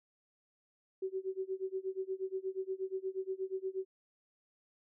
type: tone with tremolo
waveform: sine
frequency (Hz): 380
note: F#4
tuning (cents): +46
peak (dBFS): -32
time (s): 1.02-3.85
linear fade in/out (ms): 5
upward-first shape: sine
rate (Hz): 8.4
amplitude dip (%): 95
effects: none